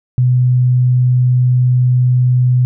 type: tone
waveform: sine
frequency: 125.4 Hz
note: B2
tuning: 27 cents sharp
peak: -8 dBFS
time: 0.18-2.65 s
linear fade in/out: 0 ms
effects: none